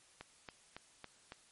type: click train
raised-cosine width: 0.3 ms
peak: -30 dBFS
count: 5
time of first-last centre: 0.21-1.321 s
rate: 3.6 Hz
effects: white hiss -65 dBFS RMS until 1.51 s + MP3 48 kbps